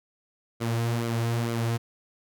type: tone with flanger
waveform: sawtooth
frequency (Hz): 116.54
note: A#2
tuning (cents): 0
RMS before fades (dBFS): -27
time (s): 0.6-1.78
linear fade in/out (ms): 20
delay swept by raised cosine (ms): 1.1 to 5.2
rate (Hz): 2.2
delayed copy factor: -0.55
effects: none